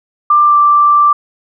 sine tone with pitch glide, 1186 to 1174.4 Hz, D6 to D6, +17 to 0 cents, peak -5 dBFS, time 0.3-1.13 s, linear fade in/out 5 ms, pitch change -17 cents, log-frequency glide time 0.45-0.56 s, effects none

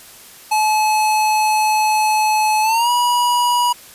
square tone with pitch glide, 859 to 969.8 Hz, A5 to B5, -42 to -32 cents, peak -14 dBFS, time 0.51-3.73 s, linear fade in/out 10 ms, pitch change +210 cents, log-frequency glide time 2.62-2.9 s, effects white hiss -41 dBFS RMS until 3.94 s + resampled to 32000 Hz

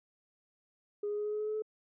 sine tone with pitch steps, 412.8 / 415.4 / 418.1 / 420.7 / 423.4 / 426.1 / 428.8 / 431.6 Hz, G#4 / G#4 / G#4 / G#4 / G#4 / G#4 / A4 / A4, -10 / 0 / +12 / +22 / +33 / +44 / -45 / -33 cents, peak -31 dBFS, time 1.03-1.622 s, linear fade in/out 5 ms, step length 74 ms, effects tanh soft clip ceiling -28 dBFS

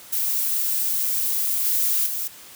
violet noise with level steps, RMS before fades -23 / -21 / -27 dBFS, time 0.12-2.28 s, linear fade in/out 10 ms, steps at 1.65 / 2.06 s, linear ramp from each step 5 ms, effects white hiss -44 dBFS RMS until 2.55 s + high-pass 60 Hz 12 dB/octave

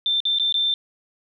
sine tone with dropouts, 3566 Hz, A7, 22 cents sharp, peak -18 dBFS, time 0.06-0.74 s, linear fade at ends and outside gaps 1 ms, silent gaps 0.203-0.253 / 0.386-0.397 / 0.525-0.542 s, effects none

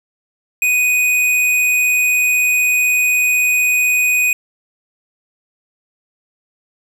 sine tone with hard clipping, 2489 Hz, D#7, in tune, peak -13 dBFS, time 0.62-4.33 s, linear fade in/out 2 ms, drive 15 dB, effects none

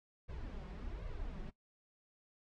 brown noise with flanger, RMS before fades -44 dBFS, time 0.28-1.51 s, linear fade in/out 20 ms, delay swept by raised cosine 1.8 to 5.5 ms, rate 1.3 Hz, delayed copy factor +0.75, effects noise-tail reverb RT60 0.1 s tail -18 dB re dry + low-pass 4000 Hz 12 dB/octave

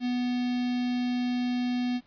square tone with notch filter, 246.9 Hz, B3, in tune, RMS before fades -28 dBFS, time 0-2.01 s, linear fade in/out 50 ms, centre 1100 Hz, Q 0.68, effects pink hiss -63 dBFS RMS until 2.06 s + resampled to 11025 Hz

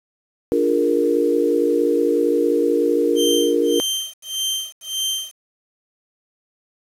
sine chord, Bb dominant seventh, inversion first, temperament equal, 293.7 / 349.2 / 415.3 / 466.2 Hz, D4 / F4 / Ab4 / Bb4, 0 / 0 / 0 / 0 cents, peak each -21 / -21 / -24 / -18 dBFS, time 0.52-3.8 s, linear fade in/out 0 ms
sawtooth tone with tremolo, 3136 Hz, G7, in tune, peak -16 dBFS, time 3.15-5.38 s, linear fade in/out 50 ms, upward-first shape sine, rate 1.7 Hz, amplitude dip 100%
effects resampled to 32000 Hz + 7-bit

